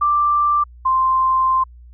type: tone pair in turn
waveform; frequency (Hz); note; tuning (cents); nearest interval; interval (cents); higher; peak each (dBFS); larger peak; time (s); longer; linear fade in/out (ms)
sine; 1178 / 1045.2; D6 / C6; +5 / -2; major second; 207; first; -13; neither; 0.01-0.64 / 0.85-1.64; second; 10
effects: added 60 Hz sine -39 dBFS peak until 1.93 s